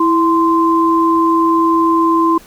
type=tone pair together; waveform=sine; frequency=329.6 / 1039.5 Hz; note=E4 / C6; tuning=0 / -12 cents; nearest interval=octave + minor sixth; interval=1988 cents; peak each=-12 dBFS; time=0-2.38 s; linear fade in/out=5 ms; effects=pink hiss -42 dBFS RMS until 2.46 s